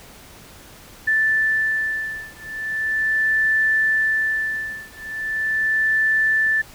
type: beating tone pair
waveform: sine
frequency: 1760 / 1760.39 Hz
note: A6 / A6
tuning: 0 / 0 cents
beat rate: 0.39 Hz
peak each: -21 / -21 dBFS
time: 1.07-6.62 s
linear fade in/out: 10 ms
effects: pink hiss -44 dBFS RMS until 6.74 s